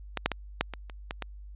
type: clicks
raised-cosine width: 0.3 ms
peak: -13 / -7 / -13 / -8 / -20 / -27 / -17 / -17 dBFS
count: 8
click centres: 0.173 / 0.26 / 0.317 / 0.61 / 0.737 / 0.898 / 1.109 / 1.223 s
effects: added 50 Hz sine -42 dBFS peak until 1.55 s + resampled to 8000 Hz